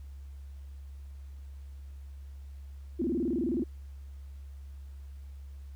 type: tone with vibrato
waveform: sine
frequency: 288.7 Hz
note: D4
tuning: 30 cents flat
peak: -27 dBFS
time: 2.99-3.64 s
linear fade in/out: 10 ms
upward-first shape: square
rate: 19 Hz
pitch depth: 290 cents each way
effects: added 69 Hz sine -42 dBFS peak until 5.75 s + pink hiss -67 dBFS RMS until 5.75 s